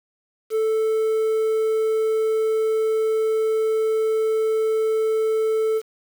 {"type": "tone with quantisation", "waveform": "triangle", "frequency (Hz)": 440, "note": "A4", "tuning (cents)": 0, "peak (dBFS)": -16, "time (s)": [0.5, 5.82], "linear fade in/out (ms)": 50, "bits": 7, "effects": []}